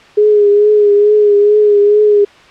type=tone with vibrato; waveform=sine; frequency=415.3 Hz; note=G#4; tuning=in tune; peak=-5 dBFS; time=0.17-2.25 s; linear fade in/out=10 ms; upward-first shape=triangle; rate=2.3 Hz; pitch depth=41 cents each way; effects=white hiss -40 dBFS RMS until 2.5 s + low-pass 3000 Hz 12 dB/octave

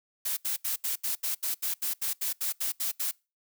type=noise bursts; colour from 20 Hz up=blue; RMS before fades=-30 dBFS; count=15; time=0.25-3.114 s; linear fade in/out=10 ms; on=120 ms; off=76 ms; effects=noise-tail reverb RT60 0.3 s tail -26 dB re dry

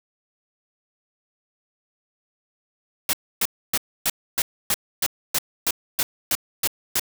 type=noise bursts; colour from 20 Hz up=white; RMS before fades=-21 dBFS; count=13; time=3.09-6.996 s; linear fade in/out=2 ms; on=42 ms; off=280 ms; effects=none

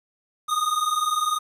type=tone pair together; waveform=square; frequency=1224.5 / 1244.5 Hz; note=D#6 / D#6; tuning=-28 / 0 cents; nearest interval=unison; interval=28 cents; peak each=-25 dBFS; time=0.48-1.39 s; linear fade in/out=20 ms; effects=resampled to 32000 Hz + 9-bit

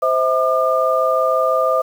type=tone cluster; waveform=sine; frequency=520 / 646 / 1204 Hz; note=C5 / E5 / D6; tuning=-11 / -35 / +43 cents; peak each=-18 dBFS; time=0.02-1.82 s; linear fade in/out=10 ms; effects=7-bit

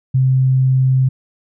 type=tone; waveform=sine; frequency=130.81 Hz; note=C3; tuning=in tune; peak=-10 dBFS; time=0.14-1.09 s; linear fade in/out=10 ms; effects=none

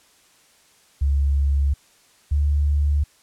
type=tone pair in turn; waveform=sine; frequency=70 / 72.69 Hz; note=C#2 / D2; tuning=+18 / -17 cents; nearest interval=minor second; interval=65 cents; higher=second; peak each=-16 dBFS; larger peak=neither; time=1.01-1.74 / 2.31-3.04 s; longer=neither; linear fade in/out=10 ms; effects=white hiss -56 dBFS RMS until 3.22 s + low-pass 10000 Hz 12 dB/octave

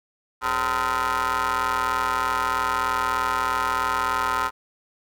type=ring-modulated tone; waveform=25% pulse; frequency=123.2 Hz; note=B2; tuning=4 cents flat; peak=-15 dBFS; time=0.41-4.51 s; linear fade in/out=50 ms; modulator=1150 Hz; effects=none

